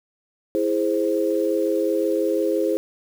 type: chord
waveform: sine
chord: E augmented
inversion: none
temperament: equal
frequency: 329.6 / 415.3 / 523.3 Hz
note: E4 / G#4 / B#4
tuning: 0 / 0 / 0 cents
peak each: -23 dBFS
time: 0.55-2.77 s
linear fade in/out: 0 ms
effects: 7-bit